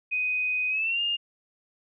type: tone with pitch glide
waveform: sine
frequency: 2500 to 2822 Hz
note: D#7 to F7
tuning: +8 to +17 cents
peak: -24 dBFS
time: 0.11-1.17 s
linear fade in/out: 20 ms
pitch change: +209 cents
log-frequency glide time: 0.69-1.01 s
effects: none